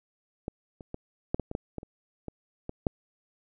clicks, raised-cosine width 2 ms, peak -19 / -30 / -22 / -12 / -17 / -22 / -16 / -21 / -30 / -23 / -21 / -11 dBFS, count 12, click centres 0.481 / 0.808 / 0.944 / 1.345 / 1.397 / 1.514 / 1.551 / 1.783 / 1.831 / 2.283 / 2.694 / 2.868 s, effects none

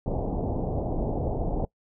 pink low-pass noise, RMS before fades -28 dBFS, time 0.06-1.65 s, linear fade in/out 2 ms, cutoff 810 Hz, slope 48 dB/octave, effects noise-tail reverb RT60 0.1 s tail -22 dB re dry

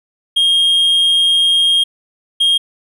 triangle tone bursts at uneven times, 3236 Hz, G#7, 46 cents flat, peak -8 dBFS, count 2, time 0.36-1.84 / 2.4-2.58 s, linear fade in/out 10 ms, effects none

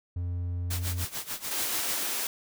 triangle tone, 88 Hz, F2, 14 cents sharp, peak -27 dBFS, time 0.16-1.05 s, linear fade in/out 5 ms
white noise with tremolo, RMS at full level -33 dBFS, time 0.7-2.04 s, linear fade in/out 10 ms, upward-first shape sine, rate 6.8 Hz, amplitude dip 85%
white high-pass noise, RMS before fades -31 dBFS, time 1.51-2.27 s, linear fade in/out 2 ms, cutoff 220 Hz, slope 48 dB/octave
effects none

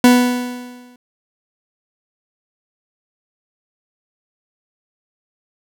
40% pulse tone with exponential decay, 246.9 Hz, B3, in tune, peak -4 dBFS, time 0.04-0.96 s, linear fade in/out 2 ms, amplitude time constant 200 ms, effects none

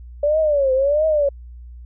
sine tone with vibrato, 573 Hz, D5, 43 cents flat, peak -14 dBFS, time 0.23-1.29 s, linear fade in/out 5 ms, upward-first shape triangle, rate 1.5 Hz, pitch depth 190 cents each way, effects added 60 Hz sine -35 dBFS peak until 1.85 s

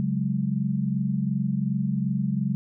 sine chord, C# suspended fourth, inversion none, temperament equal, 138.59 / 185 / 207.7 Hz, C#3 / F#3 / G#3, 0 / 0 / 0 cents, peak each -27 dBFS, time 0-2.55 s, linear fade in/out 0 ms, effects none

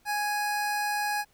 25% pulse tone, 830.6 Hz, G#5, in tune, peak -23 dBFS, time 0.05-1.25 s, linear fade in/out 50 ms, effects pink hiss -65 dBFS RMS until 1.33 s

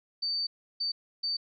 sine tone bursts at uneven times, 4585 Hz, D8, 42 cents flat, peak -28 dBFS, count 3, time 0.22-0.47 / 0.8-0.92 / 1.23-1.37 s, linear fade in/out 10 ms, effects none

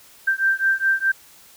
sine beating tone pair, 1568 / 1572.8 Hz, G6 / G6, 0 / +5 cents, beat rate 4.8 Hz, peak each -20 dBFS, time 0.27-1.12 s, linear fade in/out 10 ms, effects white hiss -49 dBFS RMS until 1.56 s

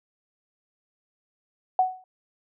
sine tone with exponential decay, 744 Hz, F#5, 9 cents sharp, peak -14 dBFS, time 1.79-2.04 s, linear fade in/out 2 ms, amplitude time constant 54 ms, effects none

